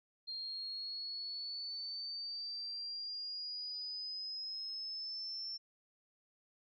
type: exponential sweep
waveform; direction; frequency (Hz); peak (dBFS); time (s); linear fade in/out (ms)
sine; up; 4200 to 5390; -40; 0.27-5.58; 20
effects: none